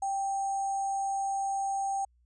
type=tone with sample-and-hold; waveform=sine; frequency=784 Hz; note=G5; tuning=in tune; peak=-28 dBFS; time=0.02-2.05 s; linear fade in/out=5 ms; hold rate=7350 Hz; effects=added 60 Hz sine -63 dBFS peak until 2.25 s + resampled to 24000 Hz